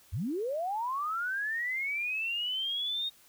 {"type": "linear sweep", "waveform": "sine", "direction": "up", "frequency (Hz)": [67, 3729], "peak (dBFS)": -30, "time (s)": [0.12, 3.1], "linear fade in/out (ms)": 20, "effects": ["white hiss -60 dBFS RMS until 3.28 s"]}